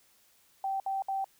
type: tone bursts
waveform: sine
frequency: 777 Hz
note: G5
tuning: 16 cents flat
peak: -29 dBFS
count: 3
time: 0.64-1.244 s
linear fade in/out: 2 ms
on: 160 ms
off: 62 ms
effects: white hiss -65 dBFS RMS until 1.39 s